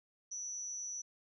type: tone with amplitude modulation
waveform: sine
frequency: 5920 Hz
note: F#8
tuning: in tune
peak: -36 dBFS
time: 0.31-1.02 s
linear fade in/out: 10 ms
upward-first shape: sine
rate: 208 Hz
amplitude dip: 75%
effects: none